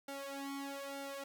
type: tone with flanger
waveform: sawtooth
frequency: 277.2 Hz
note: C#4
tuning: in tune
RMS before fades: -44 dBFS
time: 0.08-1.24 s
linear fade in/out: 5 ms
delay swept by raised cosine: 1.4 to 2.7 ms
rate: 1.1 Hz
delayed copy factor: +0.95
effects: 11-bit